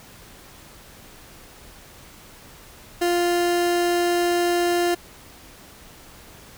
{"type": "tone", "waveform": "30% pulse", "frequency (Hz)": 349.2, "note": "F4", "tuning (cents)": 0, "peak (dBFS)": -16, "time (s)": [3.01, 4.95], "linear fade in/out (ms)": 10, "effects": ["pink hiss -46 dBFS RMS until 6.57 s"]}